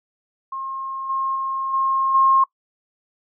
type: tone with level steps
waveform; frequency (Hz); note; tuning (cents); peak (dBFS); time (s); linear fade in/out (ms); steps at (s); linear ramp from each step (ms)
sine; 1071; C6; +40; -26 / -20 / -22 / -17 / -12; 0.52-2.44; 5; 1.09 / 1.35 / 1.73 / 2.14; 10
effects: noise-tail reverb RT60 0.1 s tail -23 dB re dry